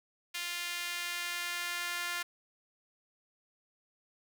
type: tone with high-pass filter sweep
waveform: sawtooth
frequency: 349.2 Hz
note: F4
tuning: in tune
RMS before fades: -37 dBFS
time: 0.34-2.23 s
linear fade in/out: 10 ms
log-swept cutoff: 2400 to 1600 Hz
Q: 1.4
effects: none